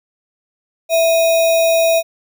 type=tone with sample-and-hold; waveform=sine; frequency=659.3 Hz; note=E5; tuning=in tune; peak=-10 dBFS; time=0.89-2.03 s; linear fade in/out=50 ms; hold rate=3150 Hz; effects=none